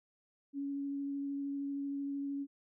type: tone with vibrato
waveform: sine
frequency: 280 Hz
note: C#4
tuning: 18 cents sharp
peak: -35 dBFS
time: 0.53-2.47 s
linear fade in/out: 50 ms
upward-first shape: sine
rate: 13 Hz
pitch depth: 9 cents each way
effects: none